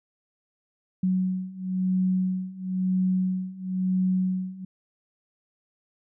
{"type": "beating tone pair", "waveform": "sine", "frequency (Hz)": [185, 185.99], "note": ["F#3", "F#3"], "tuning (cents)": [0, 9], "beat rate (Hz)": 0.99, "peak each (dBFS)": [-27, -25], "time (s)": [1.03, 4.65], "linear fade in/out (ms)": 5, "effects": []}